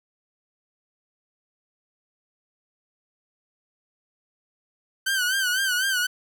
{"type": "tone with vibrato", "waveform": "sawtooth", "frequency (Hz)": 1521, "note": "F#6", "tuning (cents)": 47, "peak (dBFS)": -18, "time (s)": [5.06, 6.07], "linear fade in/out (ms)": 10, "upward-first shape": "sine", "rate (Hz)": 4, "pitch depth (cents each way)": 89, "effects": []}